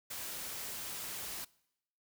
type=noise; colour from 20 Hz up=white; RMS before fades=-42 dBFS; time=0.1-1.45 s; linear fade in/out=10 ms; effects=noise-tail reverb RT60 0.8 s tail -23 dB re dry